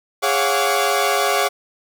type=tone cluster; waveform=sawtooth; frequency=412.2 / 552 / 691 / 737 / 1150 Hz; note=G#4 / C#5 / F5 / F#5 / D6; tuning=-13 / -7 / -19 / -7 / -37 cents; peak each=-19 dBFS; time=0.22-1.49 s; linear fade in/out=20 ms; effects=none